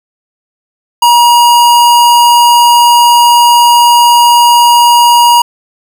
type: tone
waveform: square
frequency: 954 Hz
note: A#5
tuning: 40 cents sharp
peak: -3 dBFS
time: 1.02-5.42 s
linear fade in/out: 5 ms
effects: 7-bit